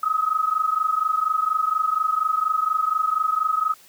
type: tone pair together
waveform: sine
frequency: 1257.8 / 1282 Hz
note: D#6 / E6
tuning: +18 / -49 cents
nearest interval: unison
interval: 33 cents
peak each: -22 / -22 dBFS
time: 0.03-3.74 s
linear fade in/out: 5 ms
effects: white hiss -51 dBFS RMS until 3.88 s + high-pass 100 Hz 12 dB/octave